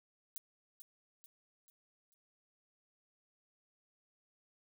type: noise with echo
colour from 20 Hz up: violet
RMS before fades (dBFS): -44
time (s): 0.36-0.38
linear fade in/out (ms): 0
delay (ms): 440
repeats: 4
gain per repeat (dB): -7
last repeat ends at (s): 2.14
effects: none